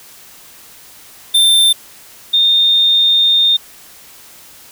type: tone pair in turn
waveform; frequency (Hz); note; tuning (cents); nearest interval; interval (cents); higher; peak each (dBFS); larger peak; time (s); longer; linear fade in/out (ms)
square / sine; 3579 / 3646; A7 / A#7; +29 / -39; unison; 32; second; -8; neither; 1.34-1.73 / 2.33-3.57; second; 10
effects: white hiss -40 dBFS RMS until 4.71 s